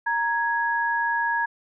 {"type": "tone pair together", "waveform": "sine", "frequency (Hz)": [932.3, 1663.7], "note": ["A#5", "G#6"], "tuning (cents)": [0, 3], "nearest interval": "minor seventh", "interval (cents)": 1003, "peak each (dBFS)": [-24, -24], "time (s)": [0.06, 1.46], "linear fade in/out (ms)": 10, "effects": []}